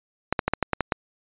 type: clicks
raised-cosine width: 0.5 ms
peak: -6 dBFS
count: 8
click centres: 0.326 / 0.392 / 0.48 / 0.536 / 0.627 / 0.733 / 0.807 / 0.922 s
effects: resampled to 8000 Hz